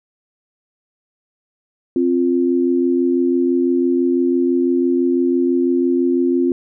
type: tone pair together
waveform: sine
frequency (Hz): 263.1 / 349.1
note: C4 / F4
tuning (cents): +10 / -1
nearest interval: perfect fourth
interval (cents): 489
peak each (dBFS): -16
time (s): 1.96-6.52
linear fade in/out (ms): 2
effects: none